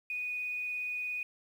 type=tone with vibrato; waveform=sine; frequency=2478 Hz; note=D#7; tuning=8 cents flat; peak=-33 dBFS; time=0.1-1.23 s; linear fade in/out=2 ms; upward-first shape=triangle; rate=17 Hz; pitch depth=8 cents each way; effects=10-bit